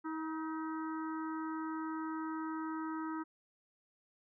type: harmonic tone with a mistuned harmonic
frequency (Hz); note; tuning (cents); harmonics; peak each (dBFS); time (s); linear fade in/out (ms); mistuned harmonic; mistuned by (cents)
317.9; D#4; +37; 1 / 3 / 4 / 5 / 6; -38 / -45 / -45 / -51 / -57; 0.04-3.24; 20; 5; -43
effects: none